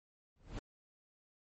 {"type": "noise with exponential growth", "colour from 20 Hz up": "brown", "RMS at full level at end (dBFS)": -36, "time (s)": [0.36, 0.59], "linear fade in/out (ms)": 2, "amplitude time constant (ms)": 50, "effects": ["MP3 32 kbps"]}